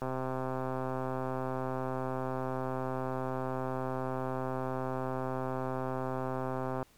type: click train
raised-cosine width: 1 ms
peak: -21 dBFS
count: 886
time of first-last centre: 0.02-6.828 s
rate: 130 Hz
effects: pink hiss -63 dBFS RMS until 6.97 s + MP3 96 kbps